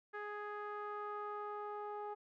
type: tone with low-pass filter sweep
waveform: sawtooth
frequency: 416.1 Hz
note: G#4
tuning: 3 cents sharp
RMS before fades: -44 dBFS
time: 0.13-2.15 s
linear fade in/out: 20 ms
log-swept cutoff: 1600 to 1000 Hz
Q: 4.1
effects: none